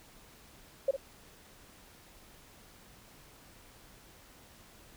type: tone with echo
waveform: sine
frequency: 543 Hz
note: C#5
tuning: 36 cents flat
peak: -23 dBFS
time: 0.88-0.91 s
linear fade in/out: 5 ms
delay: 55 ms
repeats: 1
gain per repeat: -10 dB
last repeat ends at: 0.965 s
effects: pink hiss -57 dBFS RMS until 4.96 s